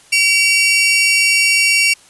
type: tone pair together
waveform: sawtooth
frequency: 2287 / 2746 Hz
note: D7 / F7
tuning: -47 / -30 cents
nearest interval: minor third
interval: 317 cents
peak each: -10 dBFS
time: 0.12-1.94 s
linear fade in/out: 10 ms
effects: white hiss -46 dBFS RMS until 2.09 s + resampled to 24000 Hz